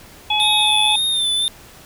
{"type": "harmonic tone", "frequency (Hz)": 849, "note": "G#5", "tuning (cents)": 38, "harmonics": [1, 3, 4], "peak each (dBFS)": [-20, -22, -18], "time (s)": [0.3, 0.96], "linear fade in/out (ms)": 5}
{"type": "tone with vibrato", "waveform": "square", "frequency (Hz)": 3597, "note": "A7", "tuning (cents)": 37, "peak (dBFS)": -17, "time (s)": [0.4, 1.48], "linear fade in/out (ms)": 0, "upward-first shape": "sine", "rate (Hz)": 1.9, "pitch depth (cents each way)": 51}
{"effects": ["pink hiss -43 dBFS RMS until 1.85 s"]}